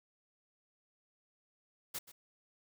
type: noise with echo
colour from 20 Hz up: white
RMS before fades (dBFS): -40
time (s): 1.94-1.99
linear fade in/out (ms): 10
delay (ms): 130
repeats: 1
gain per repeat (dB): -15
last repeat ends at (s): 2.12
effects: none